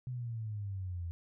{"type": "exponential sweep", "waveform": "sine", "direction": "down", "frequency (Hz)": [128.1, 83.4], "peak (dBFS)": -36, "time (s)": [0.07, 1.11], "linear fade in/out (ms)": 0, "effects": []}